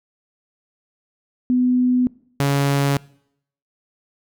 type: tone pair in turn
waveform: sine / sawtooth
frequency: 250 / 140.31 Hz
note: B3 / C#3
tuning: +21 / +21 cents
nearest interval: minor seventh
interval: 1000 cents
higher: first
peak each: -14 / -12 dBFS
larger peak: second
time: 1.5-2.07 / 2.4-2.97 s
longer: neither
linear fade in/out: 0 ms
effects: noise-tail reverb RT60 0.7 s tail -23 dB re dry